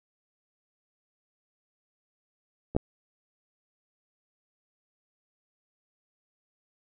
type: clicks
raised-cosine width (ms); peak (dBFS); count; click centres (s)
2; -23 / -8; 2; 2.75 / 2.765
effects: none